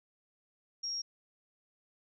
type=tone; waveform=sine; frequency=5588 Hz; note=F8; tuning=in tune; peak=-34 dBFS; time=0.83-1.02 s; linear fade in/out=10 ms; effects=none